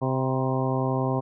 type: harmonic tone with a mistuned harmonic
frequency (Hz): 130.81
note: C3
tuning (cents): 0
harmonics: 1 / 2 / 3 / 4 / 5 / 6 / 7 / 8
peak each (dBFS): -26 / -29 / -31 / -32 / -33 / -34 / -34 / -35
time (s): 0.01-1.21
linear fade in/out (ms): 20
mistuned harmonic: 7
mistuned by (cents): +59
effects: none